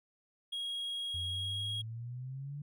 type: tone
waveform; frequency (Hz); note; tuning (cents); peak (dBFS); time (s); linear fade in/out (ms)
triangle; 3289; G#7; -18; -34; 0.52-1.82; 10
type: exponential sweep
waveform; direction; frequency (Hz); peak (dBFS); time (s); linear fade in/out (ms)
sine; up; 85.5 to 147.2; -39; 1.14-2.62; 5
effects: none